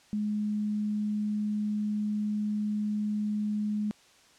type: tone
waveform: sine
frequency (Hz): 210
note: G#3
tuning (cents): +19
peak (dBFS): -27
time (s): 0.13-3.91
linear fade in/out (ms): 0
effects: white hiss -59 dBFS RMS until 4.38 s + low-pass 7000 Hz 12 dB/octave